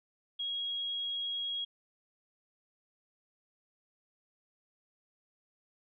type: tone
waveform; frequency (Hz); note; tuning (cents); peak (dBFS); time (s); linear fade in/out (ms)
sine; 3297; G#7; -13; -33; 0.39-1.65; 10
effects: none